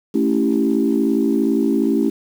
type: chord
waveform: sine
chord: A dominant seventh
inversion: none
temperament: equal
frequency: 220 / 277.2 / 329.6 / 392 Hz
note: A3 / C#4 / E4 / G4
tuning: 0 / 0 / 0 / 0 cents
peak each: -19 / -18 / -20 / -22 dBFS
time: 0.14-2.1 s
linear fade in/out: 10 ms
effects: tanh soft clip ceiling -5 dBFS + 7-bit